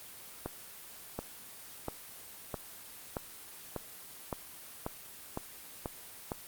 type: accelerating click train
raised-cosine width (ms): 1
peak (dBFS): -20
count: 11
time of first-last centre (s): 0.46-6.318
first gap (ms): 730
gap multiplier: 0.95
effects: white hiss -49 dBFS RMS until 6.47 s + Opus 24 kbps